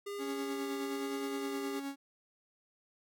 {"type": "tone with vibrato", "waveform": "square", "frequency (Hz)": 403.4, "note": "G4", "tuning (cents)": 50, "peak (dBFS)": -39, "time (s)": [0.06, 1.8], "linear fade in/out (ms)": 10, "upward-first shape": "sine", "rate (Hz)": 1.1, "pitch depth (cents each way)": 13}
{"type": "tone with tremolo", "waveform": "45% pulse", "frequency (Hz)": 277.2, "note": "C#4", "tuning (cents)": 0, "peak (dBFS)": -36, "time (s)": [0.18, 1.96], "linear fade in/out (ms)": 50, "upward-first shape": "sine", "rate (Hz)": 9.6, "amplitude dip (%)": 40}
{"effects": []}